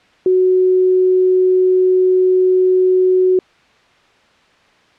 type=tone; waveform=sine; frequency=370 Hz; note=F#4; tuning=in tune; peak=-9 dBFS; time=0.26-3.39 s; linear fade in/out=2 ms; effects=white hiss -51 dBFS RMS until 4.98 s + low-pass 3000 Hz 12 dB/octave